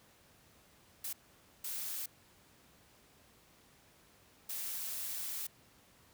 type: noise bursts at uneven times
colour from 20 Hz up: blue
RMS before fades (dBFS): -40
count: 3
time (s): 1.04-1.13 / 1.64-2.06 / 4.49-5.47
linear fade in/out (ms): 5
effects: pink hiss -64 dBFS RMS until 6.13 s + high-pass 60 Hz 12 dB/octave